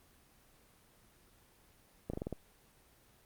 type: slowing click train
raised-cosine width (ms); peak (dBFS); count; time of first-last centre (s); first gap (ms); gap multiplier
2; -24; 6; 2.1-2.327; 35; 1.13
effects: pink hiss -65 dBFS RMS until 3.25 s + Opus 24 kbps